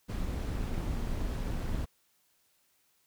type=noise with amplitude modulation; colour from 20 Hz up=brown; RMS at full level=-31 dBFS; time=0.08-1.86 s; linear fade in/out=20 ms; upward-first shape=sine; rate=209 Hz; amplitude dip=50%; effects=white hiss -71 dBFS RMS until 3.06 s